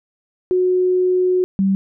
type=tone pair in turn; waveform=sine; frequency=366 / 193.88 Hz; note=F#4 / G3; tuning=-19 / -19 cents; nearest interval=major seventh; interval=1100 cents; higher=first; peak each=-13 dBFS; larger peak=neither; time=0.51-1.44 / 1.59-1.75 s; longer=first; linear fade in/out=0 ms; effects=none